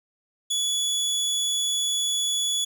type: tone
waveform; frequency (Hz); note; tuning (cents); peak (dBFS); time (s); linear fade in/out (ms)
25% pulse; 3411; G#7; +46; -19; 0.5-2.65; 10
effects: none